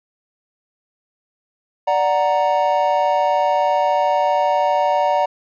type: chord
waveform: triangle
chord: D augmented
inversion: none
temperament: equal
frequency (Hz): 587.3 / 740 / 932.3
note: D5 / F#5 / A#5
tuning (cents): 0 / 0 / 0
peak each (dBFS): -17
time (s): 1.87-5.26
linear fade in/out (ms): 10
effects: resampled to 16000 Hz